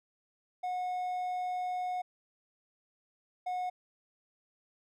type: tone bursts at uneven times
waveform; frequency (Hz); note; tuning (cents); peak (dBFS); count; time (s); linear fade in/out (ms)
triangle; 728; F#5; -28; -30; 2; 0.63-2.02 / 3.46-3.7; 10
effects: none